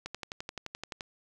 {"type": "click train", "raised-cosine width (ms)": 0.2, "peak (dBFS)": -20, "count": 12, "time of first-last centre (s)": [0.06, 1.008], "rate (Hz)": 11.6, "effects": []}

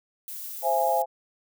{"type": "noise", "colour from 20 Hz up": "violet", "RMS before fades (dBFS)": -37, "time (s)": [0.28, 1.02], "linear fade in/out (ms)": 0}
{"type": "chord", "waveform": "sine", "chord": "C augmented", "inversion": "none", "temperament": "equal with one note detuned", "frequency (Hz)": [523.3, 674.7, 830.6], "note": ["C5", "E5", "G#5"], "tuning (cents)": [0, 40, 0], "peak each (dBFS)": [-27, -25, -24], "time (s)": [0.62, 1.06], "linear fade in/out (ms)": 50}
{"effects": []}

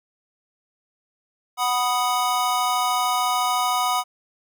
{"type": "chord", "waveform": "square", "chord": "B major", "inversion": "second", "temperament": "equal", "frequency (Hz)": [740, 987.8, 1244.5], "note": ["F#5", "B5", "D#6"], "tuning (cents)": [0, 0, 0], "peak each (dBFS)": -25, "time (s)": [1.57, 4.04], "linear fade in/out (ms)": 50, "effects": []}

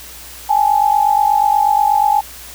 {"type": "tone pair together", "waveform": "sine", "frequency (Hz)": [812.7, 861], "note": ["G#5", "A5"], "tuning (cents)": [-38, -38], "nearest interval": "minor second", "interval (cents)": 100, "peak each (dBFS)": -13, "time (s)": [0.49, 2.21], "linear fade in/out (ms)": 10, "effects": ["added 60 Hz sine -42 dBFS peak until 2.54 s", "white hiss -35 dBFS RMS until 2.54 s"]}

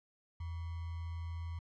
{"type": "tone with sample-and-hold", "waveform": "sine", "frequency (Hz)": 83.6, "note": "E2", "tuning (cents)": 25, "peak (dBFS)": -38, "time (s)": [0.4, 1.59], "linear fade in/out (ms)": 5, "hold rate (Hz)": 1050, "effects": ["low-pass 4000 Hz 12 dB/octave"]}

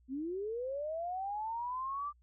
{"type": "linear sweep", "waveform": "sine", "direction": "up", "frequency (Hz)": [248.9, 1188], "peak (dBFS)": -35, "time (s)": [0.08, 2.13], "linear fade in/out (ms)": 50, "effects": ["added 60 Hz sine -63 dBFS peak until 2.22 s"]}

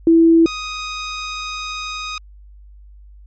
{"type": "tone pair in turn", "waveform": ["sine", "15% pulse"], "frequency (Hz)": [330, 1248.4], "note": ["E4", "D#6"], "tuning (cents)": [2, 5], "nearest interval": "octave + major seventh", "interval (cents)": 2303, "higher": "second", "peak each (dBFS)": [-7, -18], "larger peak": "first", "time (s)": [[0.07, 0.46], [0.46, 2.18]], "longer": "second", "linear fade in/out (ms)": 2, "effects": ["added 50 Hz sine -39 dBFS peak until 3.26 s", "MP3 32 kbps"]}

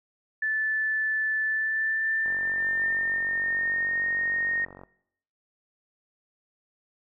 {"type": "tone with pitch glide", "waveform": "sine", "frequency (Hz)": [1750, 1854.1], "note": ["A6", "A#6"], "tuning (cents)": [-10, -10], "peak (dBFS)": -24, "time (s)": [0.42, 4.65], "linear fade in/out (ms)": 5, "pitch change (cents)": 100, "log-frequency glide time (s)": [1.43, 4.05]}
{"type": "click train", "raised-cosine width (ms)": 1, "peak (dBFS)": -30, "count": 121, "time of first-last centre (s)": [2.26, 4.835], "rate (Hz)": 46.6}
{"effects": ["noise-tail reverb RT60 0.7 s tail -20 dB re dry"]}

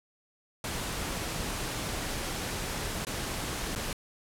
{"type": "noise with dropouts", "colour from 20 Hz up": "pink", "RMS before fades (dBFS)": -34, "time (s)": [0.64, 3.93], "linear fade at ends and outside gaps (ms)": 2, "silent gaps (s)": [[3.05, 3.068], [3.752, 3.759]], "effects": ["low-pass 12000 Hz 12 dB/octave"]}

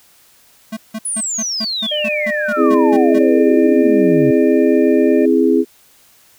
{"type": "tone bursts", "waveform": "square", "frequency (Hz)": 220, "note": "A3", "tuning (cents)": 0, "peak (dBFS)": -22, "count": 12, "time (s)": [0.72, 3.19], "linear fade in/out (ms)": 10, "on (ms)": 50, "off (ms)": 170}
{"type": "exponential sweep", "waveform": "sine", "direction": "down", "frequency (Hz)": [10230, 130.6], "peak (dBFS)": -18, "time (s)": [1.05, 4.31], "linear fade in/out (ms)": 5}
{"type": "harmonic tone", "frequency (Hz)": 600, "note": "D5", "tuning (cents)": 37, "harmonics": [1, 3, 4], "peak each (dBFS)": [-19, -34, -35], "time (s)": [1.91, 5.26], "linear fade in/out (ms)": 10}
{"type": "chord", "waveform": "sine", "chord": "C augmented", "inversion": "none", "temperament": "equal", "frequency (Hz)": [261.6, 329.6, 415.3], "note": ["C4", "E4", "G#4"], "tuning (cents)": [0, 0, 0], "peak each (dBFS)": -14, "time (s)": [2.56, 5.65], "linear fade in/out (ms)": 50}
{"effects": ["white hiss -50 dBFS RMS until 6.38 s"]}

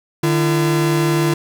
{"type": "tone pair together", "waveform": "45% pulse", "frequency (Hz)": [151, 339], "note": ["D3", "E4"], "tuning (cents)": [48, 49], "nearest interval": "octave + major second", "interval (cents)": 1401, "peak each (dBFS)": -17, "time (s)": [0.23, 1.34], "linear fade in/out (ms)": 5, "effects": []}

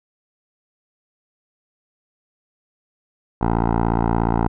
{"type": "tone with low-pass filter", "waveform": "10% pulse", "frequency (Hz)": 57, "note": "A#1", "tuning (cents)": -38, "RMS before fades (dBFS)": -19, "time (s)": [3.41, 4.48], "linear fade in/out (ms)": 5, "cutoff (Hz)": 980, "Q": 2.4, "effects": []}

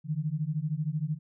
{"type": "beating tone pair", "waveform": "sine", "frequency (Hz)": [146.83, 159.83], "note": ["D3", "D#3"], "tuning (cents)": [0, 47], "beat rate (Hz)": 13, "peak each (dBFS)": -31, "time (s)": [0.04, 1.19], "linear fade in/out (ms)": 50, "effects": []}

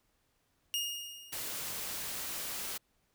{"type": "tone with exponential decay", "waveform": "sawtooth", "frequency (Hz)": 2847, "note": "F7", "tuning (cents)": 33, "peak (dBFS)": -27, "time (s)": [0.74, 1.8], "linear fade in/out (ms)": 0, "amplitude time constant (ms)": 230}
{"type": "noise", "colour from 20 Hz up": "white", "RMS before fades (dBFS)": -39, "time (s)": [1.32, 2.78], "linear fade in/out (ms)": 10}
{"effects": ["pink hiss -75 dBFS RMS until 3.14 s"]}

